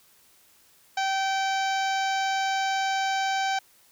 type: harmonic tone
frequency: 774 Hz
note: G5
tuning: 22 cents flat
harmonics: 1 / 2 / 3 / 4 / 5 / 6 / 7 / 8 / 9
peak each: -25 / -31 / -35 / -37 / -39 / -41 / -42 / -43 / -44 dBFS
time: 0.97-3.59 s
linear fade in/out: 5 ms
effects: white hiss -59 dBFS RMS until 3.91 s